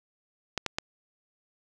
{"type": "clicks", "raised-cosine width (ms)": 0.2, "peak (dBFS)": -11, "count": 3, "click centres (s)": [0.577, 0.663, 0.785], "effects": []}